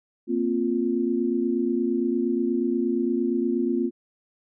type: chord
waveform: sine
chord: Bb suspended second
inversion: none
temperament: equal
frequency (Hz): 233.1 / 261.6 / 349.2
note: Bb3 / C4 / F4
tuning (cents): 0 / 0 / 0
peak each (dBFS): -26 / -26 / -25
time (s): 0.27-3.91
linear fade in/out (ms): 50
effects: none